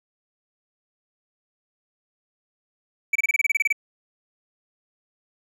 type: tone bursts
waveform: triangle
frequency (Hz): 2300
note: D7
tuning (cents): -37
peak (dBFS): -15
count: 12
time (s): 3.13-3.727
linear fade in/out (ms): 5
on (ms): 25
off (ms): 27
effects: none